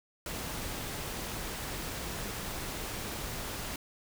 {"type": "noise", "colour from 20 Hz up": "pink", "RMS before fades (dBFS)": -38, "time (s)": [0.26, 3.76], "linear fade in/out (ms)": 2, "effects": []}